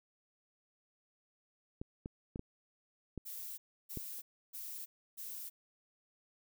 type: clicks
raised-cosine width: 3 ms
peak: -28 dBFS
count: 6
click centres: 1.815 / 2.059 / 2.359 / 2.394 / 3.177 / 3.973 s
type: noise bursts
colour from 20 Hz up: violet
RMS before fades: -45 dBFS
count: 4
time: 3.25-5.5 s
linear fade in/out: 20 ms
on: 330 ms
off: 310 ms
effects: none